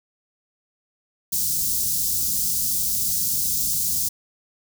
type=band-stop noise; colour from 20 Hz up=white; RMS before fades=-23 dBFS; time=1.32-4.09 s; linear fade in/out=10 ms; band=210 to 5100 Hz; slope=24 dB/octave; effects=none